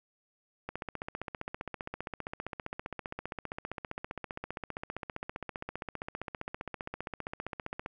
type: click train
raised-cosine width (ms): 0.5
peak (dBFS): -22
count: 110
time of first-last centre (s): 0.69-7.861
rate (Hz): 15.2
effects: none